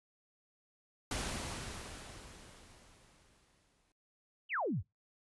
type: noise with exponential decay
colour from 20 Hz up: pink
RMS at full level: -36 dBFS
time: 1.11-3.92 s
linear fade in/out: 2 ms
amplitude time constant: 610 ms
type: exponential sweep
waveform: sine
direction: down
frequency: 3200 to 70.8 Hz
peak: -32 dBFS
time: 4.49-4.83 s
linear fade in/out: 50 ms
effects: noise-tail reverb RT60 0.2 s tail -25 dB re dry + resampled to 24000 Hz